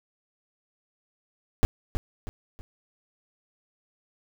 brown noise with echo, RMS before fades -17 dBFS, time 1.63-1.65 s, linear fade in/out 0 ms, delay 320 ms, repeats 3, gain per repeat -8 dB, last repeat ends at 2.61 s, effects none

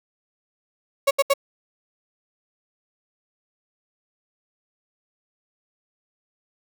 35% pulse tone bursts, 555 Hz, C#5, 2 cents sharp, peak -13 dBFS, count 3, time 1.07-1.338 s, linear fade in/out 10 ms, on 40 ms, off 74 ms, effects none

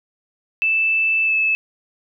sine tone with pitch glide, 2639 to 2610 Hz, E7 to E7, +1 to -18 cents, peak -15 dBFS, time 0.62-1.55 s, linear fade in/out 0 ms, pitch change -19 cents, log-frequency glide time 1.24-1.34 s, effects none

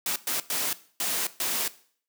white noise bursts at uneven times, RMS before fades -28 dBFS, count 5, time 0.06-0.16 / 0.27-0.4 / 0.5-0.73 / 1-1.27 / 1.4-1.68 s, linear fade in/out 2 ms, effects noise-tail reverb RT60 0.5 s tail -17 dB re dry + high-pass 200 Hz 12 dB/octave

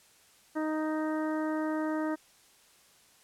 harmonic tone, 311.1 Hz, D#4, in tune, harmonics 1 / 2 / 3 / 4 / 5 / 6, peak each -30 / -36 / -40 / -42 / -44 / -46 dBFS, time 0.55-2.16 s, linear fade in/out 20 ms, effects white hiss -61 dBFS RMS until 3.23 s + low-pass 11000 Hz 12 dB/octave

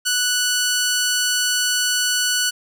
10% pulse tone, 1480 Hz, F#6, in tune, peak -9 dBFS, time 0.05-2.51 s, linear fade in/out 20 ms, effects none

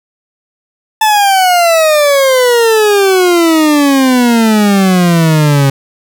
40% pulse exponential sweep, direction down, 880 to 135.6 Hz, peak -5 dBFS, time 1.01-5.7 s, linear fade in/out 5 ms, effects none

